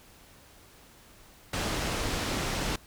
pink low-pass noise, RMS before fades -31 dBFS, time 1.53-2.76 s, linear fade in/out 5 ms, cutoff 7400 Hz, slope 12 dB/octave, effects pink hiss -55 dBFS RMS until 2.86 s

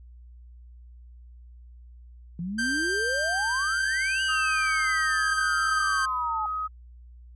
sine exponential two-way sweep, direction up then down, 164.81 to 2960 to 848 Hz, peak -29 dBFS, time 2.39-6.46 s, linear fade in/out 2 ms, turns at 4.23 s
45% pulse tone with vibrato, 1568 Hz, G6, in tune, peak -25 dBFS, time 2.58-6.06 s, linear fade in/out 10 ms, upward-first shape sine, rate 0.46 Hz, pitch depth 8 cents each way
sine tone, 1263 Hz, D#6, 26 cents sharp, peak -27 dBFS, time 4.28-6.68 s, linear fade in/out 20 ms
effects added 60 Hz sine -45 dBFS peak until 7.35 s + resampled to 24000 Hz

